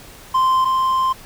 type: tone pair in turn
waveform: triangle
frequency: 1041 / 1045.2 Hz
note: C6 / C6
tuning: -9 / -2 cents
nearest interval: unison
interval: 7 cents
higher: second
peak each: -11 / -13 dBFS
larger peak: first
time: 0.34-0.65 / 0.65-1.13 s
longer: second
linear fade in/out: 10 ms
effects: pink hiss -41 dBFS RMS until 1.25 s